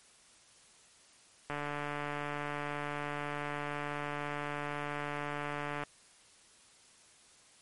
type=click train; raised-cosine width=0.5 ms; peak=-22 dBFS; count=634; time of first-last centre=1.5-5.836 s; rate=146 Hz; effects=white hiss -61 dBFS RMS until 7.61 s + MP3 48 kbps